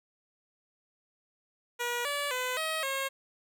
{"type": "tone with pitch steps", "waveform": "10% pulse", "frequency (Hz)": [480.9, 575, 505, 635, 541], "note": ["B4", "D5", "B4", "D#5", "C#5"], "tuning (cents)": [-46, -37, 39, 35, -42], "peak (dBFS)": -22, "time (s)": [1.79, 3.09], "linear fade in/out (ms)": 20, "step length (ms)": 260, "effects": []}